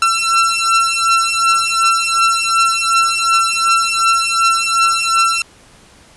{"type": "beating tone pair", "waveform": "sawtooth", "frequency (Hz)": [1347, 1349.7], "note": ["E6", "E6"], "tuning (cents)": [37, 40], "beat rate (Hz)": 2.7, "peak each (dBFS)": -11, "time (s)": [0.02, 5.42], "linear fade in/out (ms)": 2, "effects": ["pink hiss -45 dBFS RMS until 6.16 s", "resampled to 24000 Hz"]}